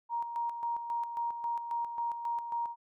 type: tone with tremolo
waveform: sine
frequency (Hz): 939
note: A#5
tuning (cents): +12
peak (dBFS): -30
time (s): 0.09-2.76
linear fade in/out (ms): 50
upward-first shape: square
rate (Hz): 3.7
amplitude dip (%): 55
effects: none